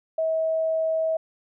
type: tone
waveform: sine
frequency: 643 Hz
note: E5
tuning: 43 cents flat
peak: -21 dBFS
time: 0.18-1.17 s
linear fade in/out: 5 ms
effects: none